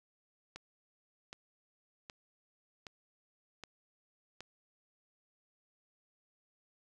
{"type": "click train", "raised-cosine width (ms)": 0.2, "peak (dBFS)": -28, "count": 6, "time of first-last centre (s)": [0.56, 4.406], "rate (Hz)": 1.3, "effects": []}